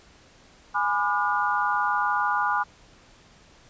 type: chord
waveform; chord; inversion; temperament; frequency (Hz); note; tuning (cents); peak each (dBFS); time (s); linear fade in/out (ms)
sine; G# diminished seventh; none; just; 830.6 / 996.7 / 1196.1 / 1435.3; G#5 / B5 / D6 / F6; 0 / +16 / +31 / +47; -27; 0.74-2.64; 20
effects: pink hiss -54 dBFS RMS until 3.69 s + resampled to 16000 Hz